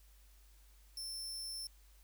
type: tone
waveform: sawtooth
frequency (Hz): 5350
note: E8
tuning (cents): +25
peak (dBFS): -39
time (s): 0.97-1.67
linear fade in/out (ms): 2
effects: added 50 Hz sine -60 dBFS peak until 2.03 s + white hiss -69 dBFS RMS until 2.03 s